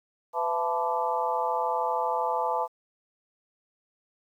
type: harmonic tone with a mistuned harmonic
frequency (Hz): 167.4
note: E3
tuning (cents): +27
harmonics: 3 / 4 / 5 / 6 / 7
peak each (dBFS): -32 / -32 / -28 / -32 / -34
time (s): 0.33-2.68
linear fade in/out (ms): 50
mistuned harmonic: 5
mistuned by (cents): +70
effects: 10-bit